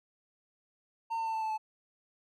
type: tone with pitch steps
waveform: triangle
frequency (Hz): 910 / 901.6 / 893.3 / 885.1 / 877 / 868.9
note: A#5 / A5 / A5 / A5 / A5 / A5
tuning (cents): -42 / +42 / +26 / +10 / -6 / -22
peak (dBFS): -29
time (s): 1.1-1.58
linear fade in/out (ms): 20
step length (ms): 80
effects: none